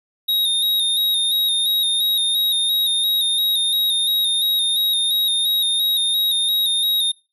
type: tone with vibrato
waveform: square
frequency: 3729 Hz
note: A#7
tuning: in tune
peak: -17 dBFS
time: 0.28-7.12 s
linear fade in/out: 10 ms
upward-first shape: square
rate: 2.9 Hz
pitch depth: 34 cents each way
effects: noise-tail reverb RT60 0.3 s tail -22 dB re dry